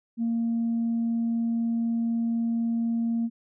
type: tone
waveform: sine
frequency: 231 Hz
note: A#3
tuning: 16 cents flat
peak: -22 dBFS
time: 0.17-3.3 s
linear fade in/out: 50 ms
effects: tanh soft clip ceiling -20 dBFS